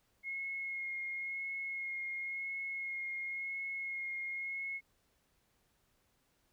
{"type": "tone with vibrato", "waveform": "sine", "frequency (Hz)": 2159, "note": "C#7", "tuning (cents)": -46, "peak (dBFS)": -37, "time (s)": [0.23, 4.81], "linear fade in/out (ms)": 50, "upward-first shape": "sine", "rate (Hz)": 0.95, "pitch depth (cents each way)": 15, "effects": ["pink hiss -75 dBFS RMS until 6.52 s"]}